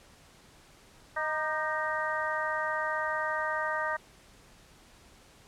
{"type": "harmonic tone with a mistuned harmonic", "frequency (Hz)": 311.6, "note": "D#4", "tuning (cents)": 3, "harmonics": [2, 3, 4, 5, 6], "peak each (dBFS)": [-35, -35, -35, -35, -35], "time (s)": [1.16, 3.97], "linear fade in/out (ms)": 10, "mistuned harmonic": 4, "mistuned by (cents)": -47, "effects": ["pink hiss -57 dBFS RMS until 5.47 s", "low-pass 10000 Hz 12 dB/octave"]}